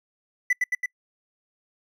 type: tone with echo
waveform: triangle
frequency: 1989 Hz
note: B6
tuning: 12 cents sharp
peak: -16 dBFS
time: 0.5-0.53 s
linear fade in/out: 5 ms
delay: 110 ms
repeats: 3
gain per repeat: -2 dB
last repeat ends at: 0.86 s
effects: noise-tail reverb RT60 0.1 s tail -26 dB re dry